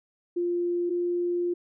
sine tone pair in turn, 349.2 / 350.5 Hz, F4 / F4, 0 / +6 cents, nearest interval unison, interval 6 cents, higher second, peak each -24 dBFS, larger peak neither, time 0.36-0.9 / 0.9-1.54 s, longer second, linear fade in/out 10 ms, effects none

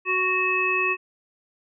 harmonic tone, 370 Hz, F#4, in tune, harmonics 1 / 3 / 5 / 7, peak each -28 / -27 / -30 / -22 dBFS, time 0.05-0.97 s, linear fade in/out 50 ms, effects none

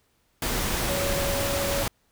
sine tone in noise, 560 Hz, C#5, 18 cents sharp, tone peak -28 dBFS, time 0.89-1.83 s, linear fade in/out 2 ms, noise pink, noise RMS -27 dBFS, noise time 0.42-1.88 s, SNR -4 dB, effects pink hiss -68 dBFS RMS until 2.11 s

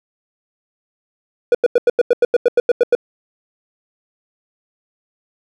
triangle tone bursts, 484.3 Hz, B4, 34 cents flat, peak -6 dBFS, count 13, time 1.52-2.951 s, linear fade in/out 2 ms, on 27 ms, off 90 ms, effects none

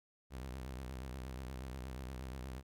sawtooth tone with vibrato, 64.6 Hz, C2, 21 cents flat, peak -39 dBFS, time 0.3-2.63 s, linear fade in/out 50 ms, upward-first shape triangle, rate 8.4 Hz, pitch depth 130 cents each way, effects none

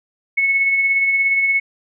sine tone with tremolo, 2200 Hz, C#7, 14 cents flat, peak -12 dBFS, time 0.37-1.6 s, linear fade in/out 10 ms, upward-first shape sine, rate 17 Hz, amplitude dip 35%, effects none

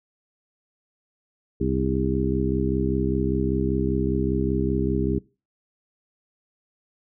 harmonic tone with a mistuned harmonic, 65.1 Hz, C2, 8 cents flat, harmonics 1 / 2 / 3 / 4 / 5 / 6, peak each -28 / -28 / -28 / -28 / -28 / -28 dBFS, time 1.6-5.19 s, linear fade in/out 10 ms, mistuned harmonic 6, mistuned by +48 cents, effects noise-tail reverb RT60 0.3 s tail -22 dB re dry

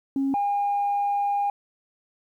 sine tone pair in turn, 272.7 / 810.1 Hz, C#4 / G#5, -28 / -43 cents, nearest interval octave + perfect fifth, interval 1885 cents, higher second, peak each -20 / -20 dBFS, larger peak neither, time 0.16-0.34 / 0.34-1.5 s, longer second, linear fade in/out 2 ms, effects tanh soft clip ceiling -18 dBFS + 10-bit

